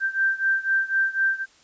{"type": "beating tone pair", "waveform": "sine", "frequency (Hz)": [1568, 1572], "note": ["G6", "G6"], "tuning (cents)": [0, 4], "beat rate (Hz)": 4, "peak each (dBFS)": [-22, -24], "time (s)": [0, 1.46], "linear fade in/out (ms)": 50, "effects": ["white hiss -56 dBFS RMS until 1.63 s", "resampled to 16000 Hz"]}